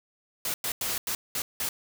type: noise bursts at uneven times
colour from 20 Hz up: white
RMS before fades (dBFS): -30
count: 6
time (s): 0.45-0.54 / 0.64-0.72 / 0.81-0.98 / 1.07-1.15 / 1.35-1.42 / 1.6-1.69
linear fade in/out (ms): 2
effects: none